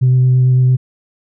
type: tone with vibrato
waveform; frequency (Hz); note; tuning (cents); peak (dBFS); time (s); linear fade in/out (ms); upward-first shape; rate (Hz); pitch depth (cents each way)
sine; 127.7; C3; -42; -6; 0.01-0.77; 20; square; 8.9; 8
effects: tanh soft clip ceiling -5 dBFS